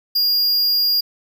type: tone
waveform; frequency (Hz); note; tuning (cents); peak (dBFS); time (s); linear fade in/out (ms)
square; 4830; D8; +48; -15; 0.15-1.01; 10
effects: 9-bit